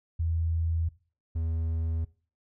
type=tone pair in turn; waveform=sine / triangle; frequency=82.41 / 81.46 Hz; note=E2 / E2; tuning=0 / -20 cents; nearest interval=unison; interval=20 cents; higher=first; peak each=-25 dBFS; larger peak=neither; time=0.19-0.89 / 1.35-2.05 s; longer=neither; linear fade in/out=10 ms; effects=noise-tail reverb RT60 0.4 s tail -20 dB re dry